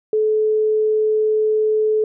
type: tone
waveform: sine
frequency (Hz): 431.5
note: A4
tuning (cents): -34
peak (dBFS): -14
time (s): 0.13-2.04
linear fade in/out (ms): 2
effects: none